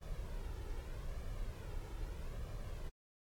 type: noise with flanger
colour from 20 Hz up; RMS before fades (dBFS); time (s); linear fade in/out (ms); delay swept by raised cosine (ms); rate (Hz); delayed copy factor
brown; -43; 0.01-2.9; 20; 1.7 to 2.27; 0.8; +0.55
effects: AAC 64 kbps